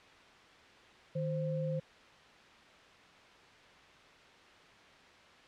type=tone pair together; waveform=sine; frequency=155.56 / 523.2 Hz; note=D#3 / C5; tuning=0 / 0 cents; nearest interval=octave + major sixth; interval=2100 cents; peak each=-34 / -36 dBFS; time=1.15-1.8 s; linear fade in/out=10 ms; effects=white hiss -57 dBFS RMS until 5.47 s + low-pass 3000 Hz 12 dB/octave